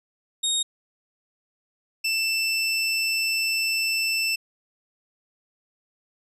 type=tone pair in turn; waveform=25% pulse; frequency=3729 / 2660 Hz; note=A#7 / E7; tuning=0 / +15 cents; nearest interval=tritone; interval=585 cents; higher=first; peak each=-18 dBFS; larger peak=neither; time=0.43-0.63 / 2.04-4.36 s; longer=second; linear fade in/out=10 ms; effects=resampled to 32000 Hz